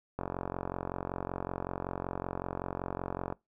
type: click train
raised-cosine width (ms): 1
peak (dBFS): -20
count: 143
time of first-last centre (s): 0.19-3.325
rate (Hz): 45.3
effects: noise-tail reverb RT60 0.2 s tail -23 dB re dry